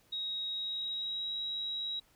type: tone with pitch glide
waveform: sine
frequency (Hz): 3791 to 3851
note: A#7 to B7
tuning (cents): +28 to -44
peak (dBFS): -34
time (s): 0.12-2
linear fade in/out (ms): 10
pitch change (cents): +28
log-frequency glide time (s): 0.49-1.33
effects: pink hiss -67 dBFS RMS until 2.15 s